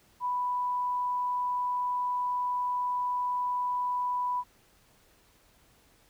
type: tone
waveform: sine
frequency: 989 Hz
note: B5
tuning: 2 cents sharp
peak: -27 dBFS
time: 0.2-4.44 s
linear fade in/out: 50 ms
effects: pink hiss -63 dBFS RMS until 6.09 s